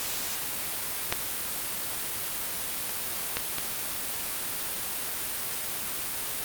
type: clicks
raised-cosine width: 0.2 ms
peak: -6 / -16 / -9 / -12 dBFS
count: 4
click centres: 1.125 / 2.894 / 3.37 / 3.584 s
effects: white hiss -32 dBFS RMS until 6.44 s + Opus 48 kbps